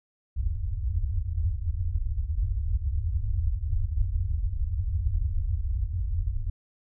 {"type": "low-pass noise", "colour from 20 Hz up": "white", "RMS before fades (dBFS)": -27, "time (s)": [0.36, 6.5], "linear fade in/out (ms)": 5, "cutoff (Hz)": 100, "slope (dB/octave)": 96, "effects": []}